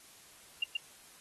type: tone with echo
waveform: sine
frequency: 2794 Hz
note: F7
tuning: in tune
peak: -27 dBFS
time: 0.62-0.64 s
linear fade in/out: 5 ms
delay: 130 ms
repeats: 1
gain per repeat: -2 dB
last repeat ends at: 0.77 s
effects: white hiss -57 dBFS RMS until 1.2 s + AAC 32 kbps